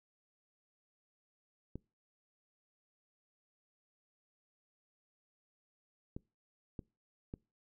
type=clicks; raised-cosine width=3 ms; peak=-29 dBFS; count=4; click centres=1.756 / 6.165 / 6.792 / 7.339 s; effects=noise-tail reverb RT60 0.3 s tail -25 dB re dry